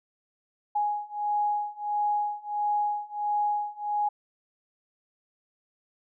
sine beating tone pair, 830.6 / 832.1 Hz, G#5 / G#5, 0 / +3 cents, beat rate 1.5 Hz, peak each -29 / -28 dBFS, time 0.75-4.09 s, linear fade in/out 10 ms, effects none

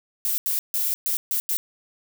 violet noise bursts at uneven times, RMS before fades -24 dBFS, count 6, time 0.25-0.38 / 0.46-0.59 / 0.74-0.94 / 1.06-1.17 / 1.31-1.4 / 1.49-1.57 s, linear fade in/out 0 ms, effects none

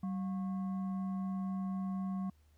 sine tone with frequency modulation, 191.4 Hz, G3, 41 cents flat, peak -34 dBFS, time 0.03-2.3 s, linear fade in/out 5 ms, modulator 904 Hz, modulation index 0.29, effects added 75 Hz sine -63 dBFS peak until 2.57 s + pink hiss -75 dBFS RMS until 2.57 s

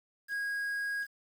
triangle tone with quantisation, 1643 Hz, G#6, 19 cents flat, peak -30 dBFS, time 0.28-1.07 s, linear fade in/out 50 ms, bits 9, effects none

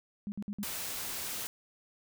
sine tone bursts, 204.3 Hz, G#3, 28 cents flat, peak -34 dBFS, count 4, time 0.27-0.635 s, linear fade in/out 0 ms, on 50 ms, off 55 ms
white noise, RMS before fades -38 dBFS, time 0.63-1.47 s, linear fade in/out 0 ms
effects none

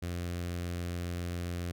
sawtooth tone with notch filter, 87.31 Hz, F2, in tune, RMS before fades -36 dBFS, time 0.02-1.72 s, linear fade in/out 10 ms, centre 910 Hz, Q 1.8, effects none

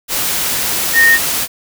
sine tone in noise, 1845 Hz, A#6, 18 cents flat, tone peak -6 dBFS, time 0.93-1.19 s, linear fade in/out 50 ms, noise white, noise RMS -17 dBFS, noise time 0.08-1.48 s, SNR +8 dB, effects none

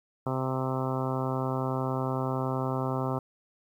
harmonic tone, 130.81 Hz, C3, in tune, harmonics 1 / 2 / 3 / 4 / 5 / 6 / 7 / 8 / 9 / 10, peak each -31 / -34 / -36 / -37 / -38 / -39 / -39 / -40 / -41 / -41 dBFS, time 0.26-3.19 s, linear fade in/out 5 ms, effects 10-bit

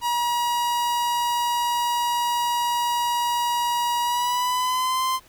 45% pulse tone with pitch glide, 958 to 1038.7 Hz, A#5 to C6, +47 to -13 cents, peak -21 dBFS, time 0.01-5.2 s, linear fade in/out 50 ms, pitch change +140 cents, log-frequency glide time 4.02-5.03 s, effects pink hiss -53 dBFS RMS until 5.28 s

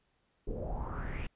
brown noise with low-pass filter sweep, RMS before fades -37 dBFS, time 0.47-1.27 s, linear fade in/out 5 ms, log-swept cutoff 400 to 2800 Hz, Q 5.1, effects pink hiss -75 dBFS RMS until 1.35 s + resampled to 8000 Hz

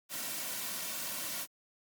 white noise with comb filter, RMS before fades -38 dBFS, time 0.09-1.47 s, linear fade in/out 50 ms, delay 2.4 ms, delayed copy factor -0.5, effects high-pass 150 Hz 12 dB/octave + Opus 48 kbps

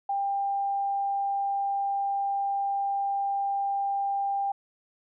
sine tone, 795 Hz, G5, 24 cents sharp, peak -25 dBFS, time 0.09-4.52 s, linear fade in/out 5 ms, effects none

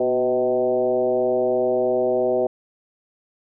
sine tone with frequency modulation, 503 Hz, B4, 32 cents sharp, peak -17 dBFS, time 0-2.47 s, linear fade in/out 5 ms, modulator 129 Hz, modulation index 1.4, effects none

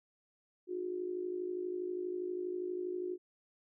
sine tone with amplitude modulation, 361.7 Hz, F#4, 39 cents flat, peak -32 dBFS, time 0.67-3.18 s, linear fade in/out 50 ms, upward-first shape sine, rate 52.4 Hz, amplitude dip 70%, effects none

